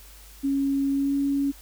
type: tone with pitch glide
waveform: sine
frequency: 276 to 279.5 Hz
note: C#4 to C#4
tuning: -7 to +14 cents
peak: -21 dBFS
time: 0.43-1.52 s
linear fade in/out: 20 ms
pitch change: +21 cents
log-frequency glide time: 0.92-1.14 s
effects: added 50 Hz sine -47 dBFS peak until 1.61 s + white hiss -50 dBFS RMS until 1.61 s